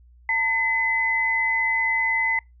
sine tone pair together, 902.5 / 2026 Hz, A5 / B6, +44 / +44 cents, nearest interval octave + major second, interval 1400 cents, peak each -27 / -20 dBFS, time 0.29-2.39 s, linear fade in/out 2 ms, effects noise-tail reverb RT60 0.2 s tail -26 dB re dry + added 60 Hz sine -49 dBFS peak until 2.6 s

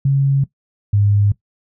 sine tone pair in turn, 137.8 / 102.05 Hz, C#3 / G#2, -10 / -30 cents, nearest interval perfect fourth, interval 520 cents, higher first, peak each -11 dBFS, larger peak neither, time 0.05-0.44 / 0.93-1.32 s, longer neither, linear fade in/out 5 ms, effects noise-tail reverb RT60 0.1 s tail -17 dB re dry

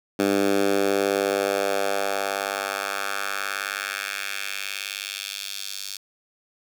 10% pulse tone with high-pass filter sweep, 99.2 Hz, G2, 21 cents sharp, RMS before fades -26 dBFS, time 0.19-5.97 s, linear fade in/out 5 ms, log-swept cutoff 270 to 4500 Hz, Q 1.6, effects none

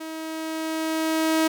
sawtooth tone with level ramp, 319 Hz, D#4, 43 cents sharp, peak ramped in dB -29 to -14 dBFS, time 0-1.48 s, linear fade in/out 10 ms, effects none

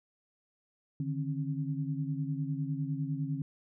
sine tone cluster, 145.5 / 155.4 / 269.4 Hz, D3 / D#3 / C#4, -16 / -2 / -49 cents, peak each -34 / -36 / -37 dBFS, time 1-3.42 s, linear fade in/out 2 ms, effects none

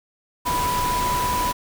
sine tone in noise, 987.8 Hz, B5, in tune, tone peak -21 dBFS, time 0.45-1.53 s, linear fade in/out 20 ms, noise pink, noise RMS -27 dBFS, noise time 0.45-1.53 s, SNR +3 dB, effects none

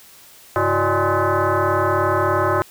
sine tone with frequency modulation, 334.1 Hz, E4, 23 cents sharp, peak -15 dBFS, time 0.56-2.62 s, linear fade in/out 0 ms, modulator 235 Hz, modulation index 4.8, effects white hiss -46 dBFS RMS until 2.7 s

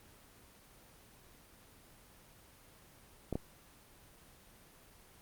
clicks, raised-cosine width 2 ms, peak -21 dBFS, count 2, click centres 3.327 / 3.355 s, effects pink hiss -60 dBFS RMS until 5.21 s + Opus 24 kbps

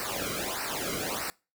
pink noise with flanger, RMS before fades -33 dBFS, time 0-1.3 s, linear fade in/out 0 ms, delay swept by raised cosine 0.29 to 1.15 ms, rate 1.6 Hz, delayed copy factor -0.9, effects noise-tail reverb RT60 0.3 s tail -24 dB re dry

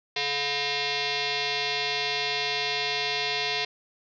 sine tone with frequency modulation, 712 Hz, F5, 33 cents sharp, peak -25 dBFS, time 0.16-3.65 s, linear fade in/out 5 ms, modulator 571 Hz, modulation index 7.2, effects none

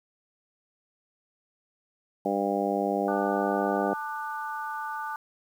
harmonic tone, 100 Hz, G2, 35 cents sharp, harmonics 2 / 3 / 4 / 5 / 6 / 7 / 8, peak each -32 / -32 / -32 / -32 / -32 / -32 / -32 dBFS, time 2.25-3.94 s, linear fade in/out 5 ms
sine chord, D major, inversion second, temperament equal with one note detuned, 880 / 1192.4 / 1480 Hz, A5 / D6 / F#6, 0 / +26 / 0 cents, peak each -34 / -36 / -37 dBFS, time 3.08-5.16 s, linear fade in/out 2 ms
effects 9-bit

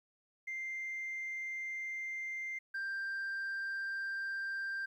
sine tone pair in turn, 2093 / 1580.9 Hz, C7 / G6, 0 / +14 cents, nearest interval perfect fourth, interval 486 cents, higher first, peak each -36 / -33 dBFS, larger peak second, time 0.47-2.59 / 2.74-4.86 s, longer neither, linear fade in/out 10 ms, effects tanh soft clip ceiling -35 dBFS + 12-bit

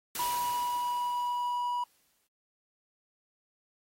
white noise with exponential decay, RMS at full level -35 dBFS, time 0.15-2.27 s, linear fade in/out 2 ms, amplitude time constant 460 ms
triangle tone, 974 Hz, B5, 24 cents flat, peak -27 dBFS, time 0.19-1.84 s, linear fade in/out 5 ms
effects AAC 48 kbps

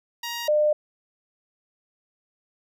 10% pulse / sine tone pair in turn, 943 / 602 Hz, A#5 / D5, +20 / +43 cents, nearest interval minor sixth, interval 777 cents, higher first, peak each -21 / -17 dBFS, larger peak second, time 0.23-0.48 / 0.48-0.73 s, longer neither, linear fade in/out 5 ms, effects none

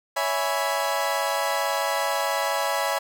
30% pulse chord, C# minor seventh, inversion none, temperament equal with one note detuned, 561.1 / 659.3 / 830.6 / 987.8 Hz, C#5 / E5 / G#5 / B5, +21 / 0 / 0 / 0 cents, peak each -26 dBFS, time 0.16-2.99 s, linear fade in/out 10 ms, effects none

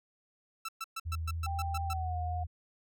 sawtooth tone bursts, 1327 Hz, E6, 11 cents sharp, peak -32 dBFS, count 9, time 0.65-1.934 s, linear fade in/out 5 ms, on 36 ms, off 120 ms
sine tone with vibrato, 81.7 Hz, E2, 15 cents flat, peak -33 dBFS, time 1.05-2.47 s, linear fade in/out 20 ms, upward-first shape triangle, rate 4 Hz, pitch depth 24 cents each way
sine tone with pitch glide, 788 to 718.4 Hz, G5 to F5, +9 to +49 cents, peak -36 dBFS, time 1.46-2.44 s, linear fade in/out 10 ms, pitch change -160 cents, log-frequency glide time 1.84-2.16 s
effects none

